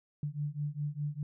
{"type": "beating tone pair", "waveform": "sine", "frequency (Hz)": [144.7, 149.6], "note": ["D3", "D3"], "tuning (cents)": [-25, 32], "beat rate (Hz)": 4.9, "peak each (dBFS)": [-36, -36], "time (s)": [0.23, 1.23], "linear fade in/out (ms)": 2, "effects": []}